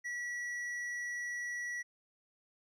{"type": "tone with hard clipping", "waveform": "sine", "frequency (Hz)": 1938, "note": "B6", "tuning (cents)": -33, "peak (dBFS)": -38, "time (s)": [0.04, 1.83], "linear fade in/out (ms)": 20, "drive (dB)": 6, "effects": []}